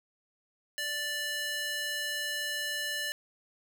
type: tone with high-pass filter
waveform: square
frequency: 587.3 Hz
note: D5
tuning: in tune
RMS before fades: -34 dBFS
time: 0.78-3.12 s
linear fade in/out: 0 ms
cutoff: 1900 Hz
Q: 1.2
effects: none